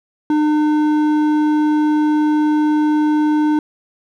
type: tone with hard clipping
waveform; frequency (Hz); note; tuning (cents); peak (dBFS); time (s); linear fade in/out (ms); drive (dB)
triangle; 302.7; D#4; -48; -14; 0.3-3.59; 2; 12
effects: none